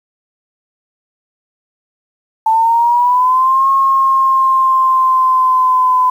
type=linear two-way sweep; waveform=sine; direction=up then down; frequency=880 to 1083 to 1010 Hz; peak=-8 dBFS; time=2.46-6.1 s; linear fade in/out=5 ms; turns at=3.69 s; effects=7-bit